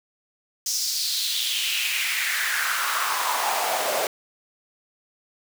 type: noise with high-pass filter sweep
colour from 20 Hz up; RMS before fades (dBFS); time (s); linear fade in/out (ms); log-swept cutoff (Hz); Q
pink; -25; 0.66-4.07; 2; 5800 to 560; 3.5
effects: none